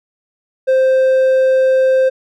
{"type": "tone with hard clipping", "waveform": "sine", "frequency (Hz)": 523.3, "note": "C5", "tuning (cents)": 0, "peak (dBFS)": -10, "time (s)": [0.67, 2.1], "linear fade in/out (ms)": 20, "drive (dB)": 3, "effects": []}